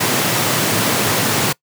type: high-pass noise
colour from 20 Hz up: pink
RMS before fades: -17 dBFS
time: 0-1.53 s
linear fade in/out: 10 ms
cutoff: 100 Hz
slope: 96 dB/octave
effects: noise-tail reverb RT60 0.1 s tail -23 dB re dry